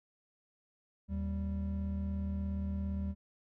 triangle tone pair together, 77.6 / 195.54 Hz, D#2 / G3, -4 / -4 cents, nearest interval octave + major third, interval 1600 cents, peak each -33 / -35 dBFS, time 1.08-3.15 s, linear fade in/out 50 ms, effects none

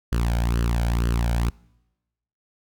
sawtooth tone with flanger, 58.27 Hz, A#1, in tune, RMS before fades -22 dBFS, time 0.12-1.5 s, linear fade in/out 5 ms, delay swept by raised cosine 0.65 to 1.32 ms, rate 2.1 Hz, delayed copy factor +0.7, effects noise-tail reverb RT60 1.0 s tail -25 dB re dry

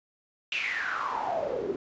pink noise with band-pass filter sweep, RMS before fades -31 dBFS, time 0.52-1.76 s, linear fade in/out 2 ms, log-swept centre 2800 to 340 Hz, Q 8.4, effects resampled to 16000 Hz

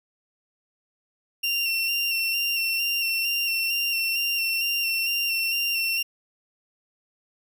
30% pulse tone with vibrato, 2745 Hz, F7, 31 cents flat, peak -20 dBFS, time 1.43-6.03 s, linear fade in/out 10 ms, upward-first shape square, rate 2.2 Hz, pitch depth 21 cents each way, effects none

